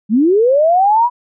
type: linear sweep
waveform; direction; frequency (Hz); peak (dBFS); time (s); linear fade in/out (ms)
sine; up; 196 to 990; -8; 0.09-1.1; 50
effects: none